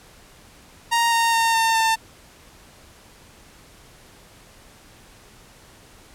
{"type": "tone with pitch steps", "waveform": "sawtooth", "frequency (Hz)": [932.3, 923.2, 914.2, 905.2, 896.4], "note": ["A#5", "A#5", "A#5", "A5", "A5"], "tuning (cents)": [0, -17, -34, 49, 32], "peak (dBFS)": -13, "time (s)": [0.91, 1.96], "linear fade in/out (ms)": 20, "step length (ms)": 210, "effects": ["pink hiss -49 dBFS RMS until 6.14 s", "low-pass 12000 Hz 12 dB/octave"]}